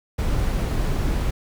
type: noise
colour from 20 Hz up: brown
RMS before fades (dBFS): -22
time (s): 0.18-1.31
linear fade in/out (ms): 10
effects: none